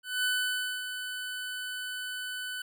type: tone with ADSR envelope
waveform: 25% pulse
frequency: 1500 Hz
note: F#6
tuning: 23 cents sharp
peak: -22 dBFS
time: 0.03-2.62 s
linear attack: 210 ms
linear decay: 580 ms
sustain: -9 dB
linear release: 4 ms
effects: none